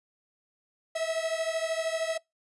45% pulse beating tone pair, 643 / 656 Hz, E5 / E5, -43 / -9 cents, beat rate 13 Hz, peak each -31 dBFS, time 0.95-2.18 s, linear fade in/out 10 ms, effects noise-tail reverb RT60 0.2 s tail -25 dB re dry + resampled to 24000 Hz

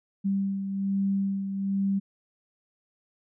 sine beating tone pair, 196 / 197.2 Hz, G3 / G3, 0 / +11 cents, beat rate 1.2 Hz, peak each -25 / -34 dBFS, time 0.24-2 s, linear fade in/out 20 ms, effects none

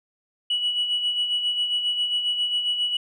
sine tone with tremolo, 2937 Hz, F#7, 13 cents flat, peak -18 dBFS, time 0.5-2.97 s, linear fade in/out 5 ms, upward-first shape sine, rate 7.4 Hz, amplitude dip 55%, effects tanh soft clip ceiling -17 dBFS

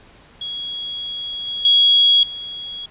sine tone with level steps, 3322 Hz, G#7, in tune, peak -24 / -22 / -9 / -27 dBFS, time 0.41-2.86 s, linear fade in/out 5 ms, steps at 1.47 / 1.65 / 2.23 s, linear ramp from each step 2 ms, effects pink hiss -48 dBFS RMS until 2.9 s + resampled to 8000 Hz

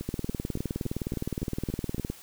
two click trains, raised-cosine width 3 ms, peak -17 / -21 dBFS, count 40 / 8, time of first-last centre 0.09-2.1 / 0.01-1.982 s, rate 19.4 / 3.55 Hz, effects white hiss -50 dBFS RMS until 2.22 s

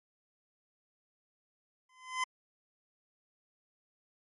25% pulse tone with exponential growth, 1025 Hz, C6, 36 cents flat, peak -24 dBFS, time 1.89-2.24 s, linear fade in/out 5 ms, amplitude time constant 75 ms, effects low-pass 9000 Hz 12 dB/octave + MP3 48 kbps

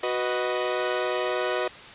sawtooth chord, B major, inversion second, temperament equal, 370 / 493.9 / 622.3 Hz, F#4 / B4 / D#5, 0 / 0 / 0 cents, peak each -25 dBFS, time 0.03-1.68 s, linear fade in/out 5 ms, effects white hiss -43 dBFS RMS until 1.94 s + resampled to 8000 Hz

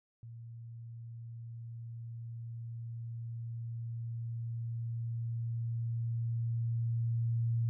sine tone with level ramp, 116 Hz, A#2, 8 cents flat, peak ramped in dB -45 to -28 dBFS, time 0.23-7.69 s, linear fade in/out 0 ms, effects none

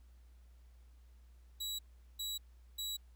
sawtooth tone bursts, 3900 Hz, B7, 23 cents flat, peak -35 dBFS, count 3, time 1.6-2.97 s, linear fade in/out 10 ms, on 190 ms, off 400 ms, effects added 60 Hz sine -57 dBFS peak until 3.15 s + pink hiss -75 dBFS RMS until 3.15 s

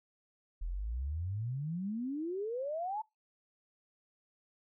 sine exponential sweep, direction up, 38.89 to 895 Hz, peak -34 dBFS, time 0.61-3.02 s, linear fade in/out 10 ms, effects noise-tail reverb RT60 0.2 s tail -23 dB re dry

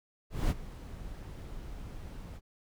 brown noise with ADSR envelope, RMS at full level -26 dBFS, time 0.3-2.41 s, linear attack 200 ms, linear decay 35 ms, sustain -17 dB, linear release 52 ms, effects none

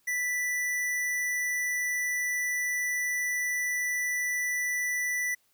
square tone, 1975.5 Hz, B6, in tune, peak -28 dBFS, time 0.07-5.35 s, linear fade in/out 10 ms, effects white hiss -69 dBFS RMS until 5.53 s

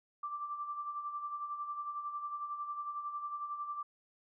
sine tone with tremolo, 1174.7 Hz, D6, in tune, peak -35 dBFS, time 0.23-3.83 s, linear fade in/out 5 ms, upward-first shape sine, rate 11 Hz, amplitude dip 55%, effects none

